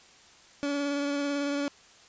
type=tone with vibrato; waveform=30% pulse; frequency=284.9 Hz; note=C#4; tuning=48 cents sharp; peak=-25 dBFS; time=0.63-1.68 s; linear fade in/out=0 ms; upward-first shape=triangle; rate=18 Hz; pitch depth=22 cents each way; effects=white hiss -55 dBFS RMS until 2.08 s + resampled to 16000 Hz